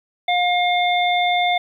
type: harmonic tone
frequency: 712 Hz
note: F5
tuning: 33 cents sharp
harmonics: 1 / 3 / 5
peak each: -17 / -22 / -24 dBFS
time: 0.28-1.58 s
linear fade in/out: 5 ms
effects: 9-bit